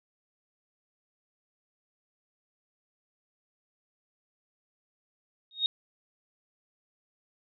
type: tone with exponential growth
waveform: sine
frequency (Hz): 3729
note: A#7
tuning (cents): 0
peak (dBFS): -19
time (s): 5.51-5.66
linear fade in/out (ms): 1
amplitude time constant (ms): 32
effects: none